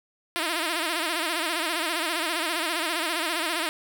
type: tone with vibrato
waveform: 5% pulse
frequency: 329.1 Hz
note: E4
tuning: 3 cents flat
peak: -14 dBFS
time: 0.36-3.69 s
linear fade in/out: 0 ms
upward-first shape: sine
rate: 15 Hz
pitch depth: 120 cents each way
effects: none